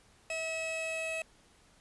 45% pulse tone pair together, 644.8 / 2579 Hz, E5 / E7, -38 / -39 cents, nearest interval 2 octaves, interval 2399 cents, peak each -37 / -37 dBFS, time 0.3-1.22 s, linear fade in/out 2 ms, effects pink hiss -63 dBFS RMS until 1.8 s + resampled to 24000 Hz

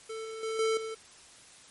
square tone with level steps, 443.8 Hz, A4, 15 cents sharp, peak -37 / -39 / -32 / -26 / -36 dBFS, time 0.09-0.95 s, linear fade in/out 10 ms, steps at 0.25 / 0.43 / 0.59 / 0.77 s, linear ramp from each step 2 ms, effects white hiss -54 dBFS RMS until 1.7 s + MP3 48 kbps

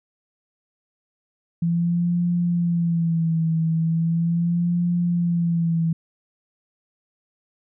sine tone with vibrato, 168.1 Hz, E3, 34 cents sharp, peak -18 dBFS, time 1.62-5.93 s, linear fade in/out 5 ms, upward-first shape sine, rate 0.38 Hz, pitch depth 63 cents each way, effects none

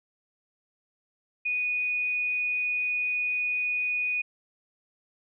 sine tone, 2474 Hz, D#7, 10 cents flat, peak -25 dBFS, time 1.45-4.22 s, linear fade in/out 10 ms, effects none

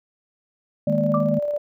sine tone with tremolo, 587.3 Hz, D5, in tune, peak -20 dBFS, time 0.87-1.58 s, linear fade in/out 5 ms, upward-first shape square, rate 18 Hz, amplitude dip 30%
sine chord, D# suspended fourth, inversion none, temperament just, 155.56 / 207.4 / 233.3 Hz, D#3 / G#3 / A#3, 0 / -2 / +2 cents, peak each -24 dBFS, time 0.87-1.39 s, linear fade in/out 5 ms
sine tone with exponential decay, 1174.7 Hz, D6, in tune, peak -19 dBFS, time 1.14-1.35 s, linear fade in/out 2 ms, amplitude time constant 45 ms
effects none

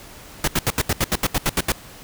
pink noise bursts, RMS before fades -19 dBFS, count 12, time 0.44-1.72 s, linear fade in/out 2 ms, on 37 ms, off 76 ms, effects pink hiss -42 dBFS RMS until 2.03 s

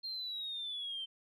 sine linear sweep, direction down, 4222 to 3098 Hz, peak -37 dBFS, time 0.03-1.06 s, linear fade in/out 20 ms, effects tanh soft clip ceiling -33 dBFS

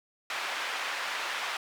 white band-pass noise, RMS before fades -34 dBFS, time 0.3-1.57 s, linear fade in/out 2 ms, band 790 to 2400 Hz, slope 12 dB/octave, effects none

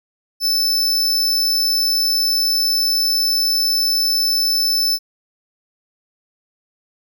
45% pulse tone, 5274 Hz, E8, in tune, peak -15 dBFS, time 0.4-4.99 s, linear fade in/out 50 ms, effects none

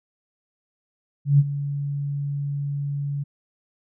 sine tone with ADSR envelope, 142.3 Hz, C#3, 46 cents sharp, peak -10 dBFS, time 1.25-3.24 s, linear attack 140 ms, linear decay 40 ms, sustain -14 dB, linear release 15 ms, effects none

